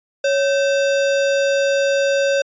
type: tone with sample-and-hold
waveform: sine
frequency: 555 Hz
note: C#5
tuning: 2 cents sharp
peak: -14 dBFS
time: 0.24-2.42 s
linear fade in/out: 5 ms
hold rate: 2100 Hz
effects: resampled to 16000 Hz